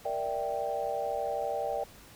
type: chord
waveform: sine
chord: E half-diminished seventh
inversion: second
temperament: equal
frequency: 466.2 / 587.3 / 659.3 / 784 Hz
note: Bb4 / D5 / E5 / G5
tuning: 0 / 0 / 0 / 0 cents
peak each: -37 / -34 / -37 / -34 dBFS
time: 0.05-1.84 s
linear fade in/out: 5 ms
effects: pink hiss -53 dBFS RMS until 2.15 s